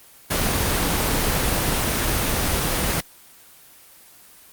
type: noise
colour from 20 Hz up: pink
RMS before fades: -21 dBFS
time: 0.3-3.01 s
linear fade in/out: 10 ms
effects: white hiss -48 dBFS RMS until 4.52 s + Opus 24 kbps